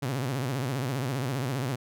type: tone with vibrato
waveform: sawtooth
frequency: 130.81 Hz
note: C3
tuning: in tune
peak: -24 dBFS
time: 0.02-1.76 s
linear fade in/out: 10 ms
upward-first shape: sine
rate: 15 Hz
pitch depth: 160 cents each way
effects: none